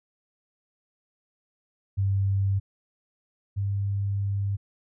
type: tone pair in turn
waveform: sine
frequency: 98 / 99.66 Hz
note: G2 / G2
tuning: 0 / +29 cents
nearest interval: unison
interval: 29 cents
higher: second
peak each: -21 / -24 dBFS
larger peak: first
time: 1.97-2.6 / 3.56-4.57 s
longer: second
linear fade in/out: 20 ms
effects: none